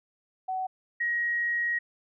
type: tone pair in turn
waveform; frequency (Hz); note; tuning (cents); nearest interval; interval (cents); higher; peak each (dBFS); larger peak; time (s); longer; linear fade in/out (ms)
sine; 751 / 1892.4; F#5 / A#6; +26 / +26; octave + major third; 1600; second; -28 / -25; second; 0.48-0.67 / 1-1.79; second; 10
effects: none